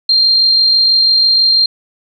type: tone with amplitude modulation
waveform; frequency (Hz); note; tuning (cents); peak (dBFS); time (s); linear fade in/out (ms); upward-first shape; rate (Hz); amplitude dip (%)
sine; 4186; C8; 0; -6; 0.09-1.66; 5; sine; 46.1; 25
effects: none